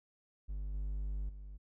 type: tone with level steps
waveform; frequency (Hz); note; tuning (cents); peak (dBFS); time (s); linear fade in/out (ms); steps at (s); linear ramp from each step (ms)
triangle; 49.95; G1; +33; -35 / -33 / -43; 0.48-1.58; 20; 0.74 / 1.29; 5
effects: none